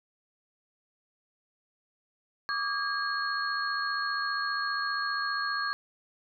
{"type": "tone cluster", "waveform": "sine", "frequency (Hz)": [1154, 1229, 1629, 4303], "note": ["D6", "D#6", "G#6", "C8"], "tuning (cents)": [-31, -22, -34, 48], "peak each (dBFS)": [-33, -39, -31, -36], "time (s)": [2.49, 5.73], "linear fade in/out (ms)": 0, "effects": []}